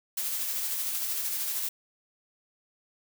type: noise with tremolo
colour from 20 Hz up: blue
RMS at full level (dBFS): -30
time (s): 0.17-1.69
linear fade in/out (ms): 5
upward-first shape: sine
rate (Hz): 13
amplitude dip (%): 30
effects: none